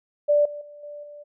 sine tone with level steps, 587 Hz, D5, 1 cent flat, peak -15 / -32 / -41 / -35 / -39 dBFS, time 0.28-1.24 s, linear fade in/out 20 ms, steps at 0.45 / 0.61 / 0.83 / 1.03 s, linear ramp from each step 5 ms, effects none

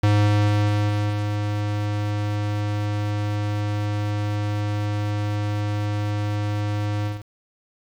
square tone with ADSR envelope, 104 Hz, G#2, 3 cents sharp, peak -15 dBFS, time 0.03-7.24 s, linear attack 6 ms, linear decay 1200 ms, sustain -8 dB, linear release 180 ms, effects low-pass 5000 Hz 12 dB/octave + 7-bit

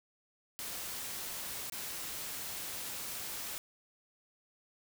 white noise with dropouts, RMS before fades -41 dBFS, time 0.59-3.58 s, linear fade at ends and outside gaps 0 ms, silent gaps 1.698-1.722 s, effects none

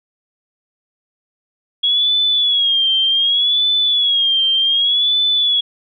sine tone with vibrato, 3322 Hz, G#7, in tune, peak -12 dBFS, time 1.83-5.61 s, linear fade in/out 10 ms, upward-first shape sine, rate 0.66 Hz, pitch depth 93 cents each way, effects none

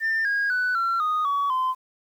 sine tone with pitch steps, 1794 / 1635.6 / 1491.2 / 1359.6 / 1239.6 / 1130.1 / 1030.4 Hz, A6 / G#6 / F#6 / F6 / D#6 / C#6 / C6, +33 / -27 / +13 / -47 / -7 / +33 / -27 cents, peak -19 dBFS, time 0-1.75 s, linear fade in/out 50 ms, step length 250 ms, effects tanh soft clip ceiling -19 dBFS + 9-bit

